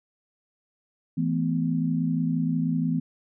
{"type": "chord", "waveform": "sine", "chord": "E suspended fourth", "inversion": "none", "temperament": "equal with one note detuned", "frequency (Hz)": [164.81, 220, 250.8], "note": ["E3", "A3", "B3"], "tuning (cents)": [0, 0, 27], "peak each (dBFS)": [-25, -31, -26], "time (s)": [1.17, 3], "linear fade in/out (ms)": 10, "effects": []}